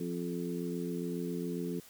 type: harmonic tone with a mistuned harmonic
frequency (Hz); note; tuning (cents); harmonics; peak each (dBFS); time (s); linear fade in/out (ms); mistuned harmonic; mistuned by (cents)
87.31; F2; 0; 2 / 3 / 4 / 5; -37 / -39 / -40 / -41; 0-1.8; 5; 5; -20
effects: white hiss -56 dBFS RMS until 1.89 s